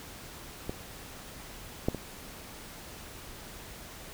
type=clicks; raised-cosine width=2 ms; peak=-20 / -12 / -21 dBFS; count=3; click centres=0.695 / 1.885 / 1.947 s; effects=pink hiss -46 dBFS RMS until 4.13 s